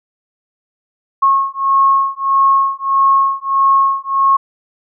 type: beating tone pair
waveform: sine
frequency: 1089 / 1090.6 Hz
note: C#6 / C#6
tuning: -31 / -29 cents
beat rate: 1.6 Hz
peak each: -13 dBFS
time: 1.22-4.37 s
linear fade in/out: 10 ms
effects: none